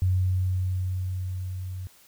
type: tone with level ramp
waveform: sine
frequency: 92.4 Hz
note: F#2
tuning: 2 cents flat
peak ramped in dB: -19 to -32 dBFS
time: 0.02-1.87 s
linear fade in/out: 0 ms
effects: white hiss -56 dBFS RMS until 2.07 s